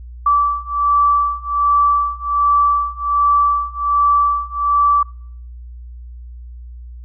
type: beating tone pair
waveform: sine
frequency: 1158 / 1159.3 Hz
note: D6 / D6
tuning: -25 / -23 cents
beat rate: 1.3 Hz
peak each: -16 / -15 dBFS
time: 0.26-5.03 s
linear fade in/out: 5 ms
effects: noise-tail reverb RT60 0.6 s tail -25 dB re dry + added 60 Hz sine -31 dBFS peak until 7.04 s